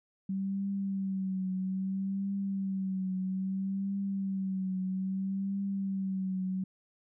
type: tone with vibrato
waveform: sine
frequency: 192.1 Hz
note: G3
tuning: 35 cents flat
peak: -30 dBFS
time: 0.29-6.64 s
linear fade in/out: 5 ms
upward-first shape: triangle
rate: 0.61 Hz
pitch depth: 54 cents each way
effects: none